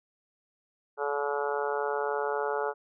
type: harmonic tone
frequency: 143.6 Hz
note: D3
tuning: 39 cents flat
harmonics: 3 / 4 / 5 / 6 / 7 / 8 / 9 / 10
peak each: -31 / -35 / -38 / -34 / -41 / -41 / -39 / -38 dBFS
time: 0.97-2.74 s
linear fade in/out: 50 ms
effects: none